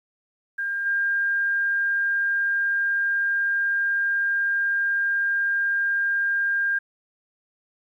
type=tone with level steps; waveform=sine; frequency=1604 Hz; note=G6; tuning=39 cents sharp; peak=-24 / -20 dBFS; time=0.58-6.79 s; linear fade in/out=10 ms; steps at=0.85 s; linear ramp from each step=20 ms; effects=10-bit